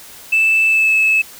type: tone with pitch glide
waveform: sine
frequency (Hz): 2637 to 2602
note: E7 to E7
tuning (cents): 0 to -23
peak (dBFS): -9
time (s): 0.32-1.22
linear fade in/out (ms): 10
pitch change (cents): -23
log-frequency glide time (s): 0.67-0.95
effects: tanh soft clip ceiling -7 dBFS + white hiss -38 dBFS RMS until 1.39 s